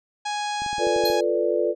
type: harmonic tone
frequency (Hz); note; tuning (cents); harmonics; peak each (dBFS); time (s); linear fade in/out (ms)
831; G#5; +1; 1 / 2 / 3 / 4 / 5 / 6 / 7 / 8 / 9 / 10; -26 / -35 / -37 / -37 / -38 / -41 / -44 / -42 / -49 / -47; 0.25-1.21; 10
type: clicks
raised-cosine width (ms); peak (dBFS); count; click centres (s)
3; -27; 8; 0.62 / 0.663 / 0.73 / 0.783 / 0.87 / 0.963 / 1.038 / 1.101
type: chord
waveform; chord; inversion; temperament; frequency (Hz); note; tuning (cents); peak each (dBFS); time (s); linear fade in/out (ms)
sine; B half-diminished seventh; second; equal; 349.2 / 440 / 493.9 / 587.3; F4 / A4 / B4 / D5; 0 / 0 / 0 / 0; -25; 0.78-1.75; 50
type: tone with exponential decay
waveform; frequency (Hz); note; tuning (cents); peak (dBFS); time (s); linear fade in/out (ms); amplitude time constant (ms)
square; 4186; C8; 0; -21; 1.05-1.24; 5; 40
effects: none